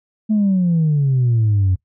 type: exponential sweep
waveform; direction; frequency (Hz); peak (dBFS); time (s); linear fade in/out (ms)
sine; down; 220 to 90.4; -11; 0.29-1.76; 20
effects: noise-tail reverb RT60 0.1 s tail -20 dB re dry + tanh soft clip ceiling -10 dBFS